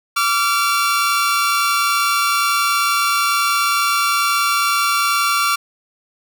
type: tone pair together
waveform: sawtooth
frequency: 1156.2 / 1375 Hz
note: D6 / F6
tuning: -27 / -27 cents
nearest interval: minor third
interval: 300 cents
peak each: -14 / -14 dBFS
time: 0.16-5.56 s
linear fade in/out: 10 ms
effects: none